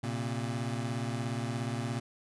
25% pulse beating tone pair, 116.54 / 133.54 Hz, A#2 / C3, 0 / +36 cents, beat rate 17 Hz, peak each -30 / -33 dBFS, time 0.03-2 s, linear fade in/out 10 ms, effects resampled to 24000 Hz

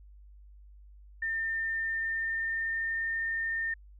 sine tone with pitch glide, 1805 to 1816.5 Hz, A6 to A#6, +44 to -45 cents, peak -29 dBFS, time 1.22-3.74 s, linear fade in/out 5 ms, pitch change +11 cents, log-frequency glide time 1.85-3.08 s, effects added 50 Hz sine -50 dBFS peak until 3.99 s

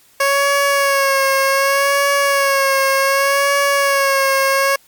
15% pulse tone with vibrato, 552 Hz, C#5, 7 cents flat, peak -6 dBFS, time 0.2-4.76 s, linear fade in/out 5 ms, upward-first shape sine, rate 0.66 Hz, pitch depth 35 cents each way, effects white hiss -51 dBFS RMS until 4.87 s + MP3 96 kbps

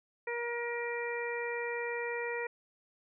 harmonic tone, 474.3 Hz, A#4, 30 cents sharp, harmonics 1 / 2 / 3 / 4 / 5, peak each -36 / -42 / -46 / -39 / -42 dBFS, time 0.27-2.47 s, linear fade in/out 5 ms, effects none

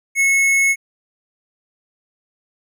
sine tone with hard clipping, 2189 Hz, C#7, 22 cents flat, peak -14 dBFS, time 0.15-0.76 s, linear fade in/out 50 ms, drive 13 dB, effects none

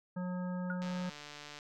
harmonic tone, 180.9 Hz, F#3, 39 cents flat, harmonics 1 / 3 / 5 / 7 / 9, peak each -35 / -45 / -49 / -52 / -54 dBFS, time 0.16-1.1 s, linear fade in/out 10 ms
sine tone with exponential decay, 1442 Hz, F#6, 45 cents flat, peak -33 dBFS, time 0.7-0.82 s, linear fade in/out 1 ms, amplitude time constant 25 ms
click train, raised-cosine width 0.2 ms, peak -30 dBFS, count 114, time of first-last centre 0.82-1.589 s, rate 147 Hz
effects none

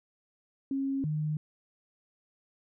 sine tone pair in turn, 272 / 152.65 Hz, C#4 / D#3, -33 / -33 cents, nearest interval minor seventh, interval 1000 cents, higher first, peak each -28 dBFS, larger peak neither, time 0.71-1.04 / 1.04-1.37 s, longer neither, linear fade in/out 2 ms, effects none

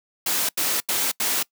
white noise bursts, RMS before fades -23 dBFS, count 4, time 0.26-1.429 s, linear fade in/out 5 ms, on 230 ms, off 83 ms, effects noise-tail reverb RT60 0.1 s tail -23 dB re dry + high-pass 200 Hz 12 dB/octave

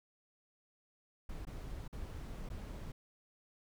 brown noise with dropouts, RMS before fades -44 dBFS, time 1.29-2.92 s, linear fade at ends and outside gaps 5 ms, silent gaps 1.452-1.469 / 1.879-1.927 / 2.49-2.5 s, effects none

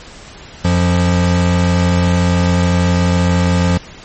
square tone pair together, 89.26 / 175.5 Hz, F2 / F3, +38 / +9 cents, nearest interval octave, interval 1171 cents, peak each -14 dBFS, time 0.64-3.78 s, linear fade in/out 10 ms, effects pink hiss -36 dBFS RMS until 4.04 s + MP3 32 kbps

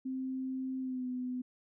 sine tone with pitch glide, 261.3 to 251.5 Hz, C4 to B3, -2 to +32 cents, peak -34 dBFS, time 0.05-1.42 s, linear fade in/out 10 ms, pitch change -66 cents, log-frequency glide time 0.8-1.07 s, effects none

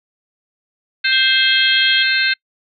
harmonic tone, 523 Hz, C5, 1 cent flat, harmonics 3 / 4 / 5 / 6 / 7 / 8, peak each -17 / -21 / -21 / -28 / -23 / -20 dBFS, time 1.04-2.34 s, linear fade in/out 10 ms
sine tone with vibrato, 3239 Hz, G#7, 44 cents flat, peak -15 dBFS, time 1.12-2.03 s, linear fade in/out 5 ms, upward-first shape triangle, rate 8.1 Hz, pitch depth 10 cents each way
effects noise-tail reverb RT60 0.1 s tail -26 dB re dry

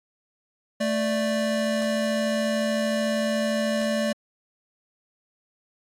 square tone pair together, 220.3 / 587.3 Hz, A3 / D5, +2 / 0 cents, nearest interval octave + perfect fourth, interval 1698 cents, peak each -26 dBFS, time 0.8-4.13 s, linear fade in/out 10 ms, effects low-pass 10000 Hz 12 dB/octave + AAC 64 kbps

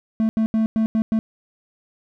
triangle tone bursts at uneven times, 221.2 Hz, A3, 9 cents sharp, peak -14 dBFS, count 6, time 0.2-0.29 / 0.37-0.46 / 0.54-0.66 / 0.76-0.86 / 0.95-1.02 / 1.12-1.19 s, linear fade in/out 0 ms, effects none

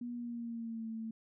sine tone with pitch glide, 241.1 to 223.7 Hz, B3 to A3, -41 to +29 cents, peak -38 dBFS, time 0.01-1.11 s, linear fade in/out 5 ms, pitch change -130 cents, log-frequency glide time 0.14-0.88 s, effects none

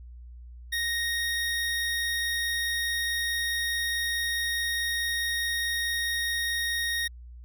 25% pulse tone, 1864.7 Hz, A#6, in tune, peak -23 dBFS, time 0.72-7.08 s, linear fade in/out 10 ms, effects added 60 Hz sine -42 dBFS peak until 7.44 s

